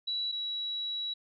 sine tone pair in turn, 3925 / 3900 Hz, B7 / B7, -11 / -23 cents, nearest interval unison, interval 12 cents, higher first, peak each -30 / -32 dBFS, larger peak first, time 0.07-0.32 / 0.32-1.14 s, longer second, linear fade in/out 10 ms, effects none

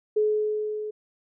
sine tone with level ramp, 425.8 Hz, G#4, 43 cents sharp, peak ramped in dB -18 to -30 dBFS, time 0.16-0.91 s, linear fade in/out 10 ms, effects none

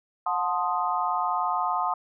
sine chord, F# diminished seventh, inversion none, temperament equal with one note detuned, 723.1 / 880 / 1046.5 / 1244.5 Hz, F#5 / A5 / C6 / Eb6, -40 / 0 / 0 / 0 cents, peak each -29 dBFS, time 0.26-1.94 s, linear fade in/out 5 ms, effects none

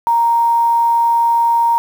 sine tone with quantisation, 932.3 Hz, A#5, in tune, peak -10 dBFS, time 0.07-1.78 s, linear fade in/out 0 ms, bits 6, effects none

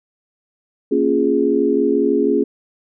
sine chord, Bb minor seventh, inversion none, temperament equal, 233.1 / 277.2 / 349.2 / 415.3 Hz, Bb3 / Db4 / F4 / Ab4, 0 / 0 / 0 / 0 cents, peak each -22 / -18 / -20 / -17 dBFS, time 0.91-2.44 s, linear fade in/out 10 ms, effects none

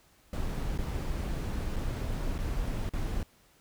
brown noise with dropouts, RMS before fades -32 dBFS, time 0.33-3.23 s, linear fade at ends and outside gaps 2 ms, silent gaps 0.778-0.786 / 1.761-1.764 / 2.381-2.387 / 2.893-2.935 s, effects pink hiss -63 dBFS RMS until 3.6 s

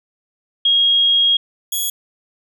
sine / 5% pulse tone pair in turn, 3273 / 3346 Hz, G#7 / G#7, -26 / +12 cents, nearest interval unison, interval 38 cents, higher second, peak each -11 dBFS, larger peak neither, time 0.65-1.37 / 1.72-1.9 s, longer first, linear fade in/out 5 ms, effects none

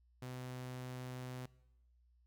sawtooth tone, 126.8 Hz, B2, 46 cents sharp, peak -40 dBFS, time 0.22-1.46 s, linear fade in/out 5 ms, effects noise-tail reverb RT60 0.9 s tail -21 dB re dry + added 60 Hz sine -67 dBFS peak until 2.26 s

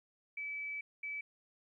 sine tone bursts at uneven times, 2300 Hz, D7, 37 cents flat, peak -38 dBFS, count 2, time 0.37-0.81 / 1.03-1.21 s, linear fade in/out 5 ms, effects 13-bit

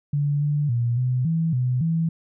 sine tone with pitch steps, 144.6 / 146.9 / 119 / 126.4 / 163.5 / 125.9 / 164 Hz, D3 / D3 / A#2 / B2 / E3 / B2 / E3, -27 / +1 / +36 / +41 / -14 / +34 / -9 cents, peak -19 dBFS, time 0.13-2.09 s, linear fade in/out 5 ms, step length 280 ms, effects none

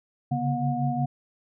sine tone cluster, 137 / 142.5 / 241.6 / 722 Hz, C#3 / C#3 / B3 / F#5, -20 / +48 / -38 / -43 cents, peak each -29 dBFS, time 0.31-1.06 s, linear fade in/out 10 ms, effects none

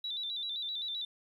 triangle tone with vibrato, 3729 Hz, A#7, in tune, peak -31 dBFS, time 0.04-1.05 s, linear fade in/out 5 ms, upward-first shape square, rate 7.7 Hz, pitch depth 78 cents each way, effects tanh soft clip ceiling -33 dBFS

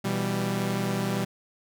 sawtooth chord, E minor, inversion second, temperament equal with one note detuned, 123.47 / 165.96 / 196 Hz, B2 / E3 / G3, 0 / +12 / 0 cents, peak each -27 / -29 / -24 dBFS, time 0.04-1.25 s, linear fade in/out 10 ms, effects none

